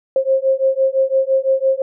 sine beating tone pair, 530 / 535.9 Hz, C5 / C5, +22 / +41 cents, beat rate 5.9 Hz, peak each -16 dBFS, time 0.16-1.82 s, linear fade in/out 2 ms, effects none

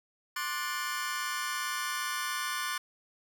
sawtooth chord, D dominant seventh, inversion third, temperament just, 1057.2 / 1174.7 / 1468.3 / 1762 Hz, C6 / D6 / F#6 / A6, +18 / 0 / -14 / +2 cents, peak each -34 dBFS, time 0.36-2.78 s, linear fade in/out 5 ms, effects none

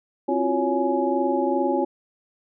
sine tone cluster, 265.3 / 340.1 / 362.6 / 559 / 838 Hz, C4 / F4 / F#4 / C#5 / G#5, +24 / -46 / -35 / +14 / +15 cents, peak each -26 dBFS, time 0.28-1.85 s, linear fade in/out 10 ms, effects none

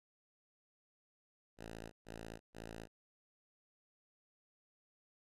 5% pulse tone bursts, 55.7 Hz, A1, 22 cents sharp, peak -36 dBFS, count 3, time 1.57-2.88 s, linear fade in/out 50 ms, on 350 ms, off 130 ms, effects low-pass 12000 Hz 12 dB/octave

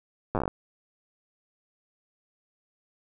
slowing click train, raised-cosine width 1 ms, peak -13 dBFS, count 10, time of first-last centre 0.35-0.479 s, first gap 8 ms, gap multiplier 1.14, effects none

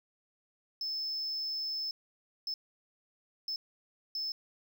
triangle tone bursts at uneven times, 5250 Hz, E8, 8 cents flat, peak -32 dBFS, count 4, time 0.81-1.91 / 2.47-2.54 / 3.48-3.56 / 4.15-4.32 s, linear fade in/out 2 ms, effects none

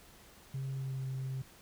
sine tone with pitch glide, 134.3 to 131.99 Hz, C3 to C3, +46 to +16 cents, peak -33 dBFS, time 0.54-1.42 s, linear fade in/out 5 ms, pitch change -30 cents, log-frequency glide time 0.75-1.05 s, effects tanh soft clip ceiling -33 dBFS + pink hiss -58 dBFS RMS until 1.61 s

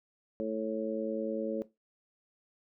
harmonic tone, 110 Hz, A2, in tune, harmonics 2 / 3 / 4 / 5, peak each -37 / -38 / -36 / -35 dBFS, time 0.4-1.62 s, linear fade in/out 0 ms, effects noise-tail reverb RT60 0.2 s tail -17 dB re dry

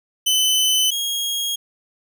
sawtooth tone pair in turn, 3030 / 3276 Hz, F#7 / G#7, +40 / -24 cents, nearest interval minor second, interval 136 cents, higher second, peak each -12 / -18 dBFS, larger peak first, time 0.26-0.91 / 0.91-1.56 s, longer neither, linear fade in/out 10 ms, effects none

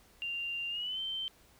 sine tone with pitch glide, 2784 to 3107 Hz, F7 to G7, -6 to -16 cents, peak -34 dBFS, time 0.22-1.28 s, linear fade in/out 0 ms, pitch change +190 cents, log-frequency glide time 0.69-1 s, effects added 60 Hz sine -69 dBFS peak until 1.59 s + pink hiss -63 dBFS RMS until 1.59 s

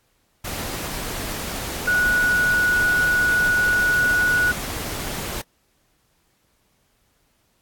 sine tone in noise, 1465 Hz, F#6, 18 cents flat, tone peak -16 dBFS, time 1.87-4.52 s, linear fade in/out 10 ms, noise pink, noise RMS -29 dBFS, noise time 0.44-5.42 s, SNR +10 dB, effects pink hiss -65 dBFS RMS until 7.61 s + AAC 64 kbps

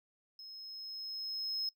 triangle tone with level ramp, 5160 Hz, E8, 38 cents flat, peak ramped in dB -46 to -31 dBFS, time 0.39-1.69 s, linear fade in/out 2 ms, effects noise-tail reverb RT60 0.1 s tail -22 dB re dry

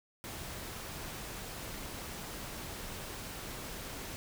pink noise, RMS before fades -43 dBFS, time 0.24-4.16 s, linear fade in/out 0 ms, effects none

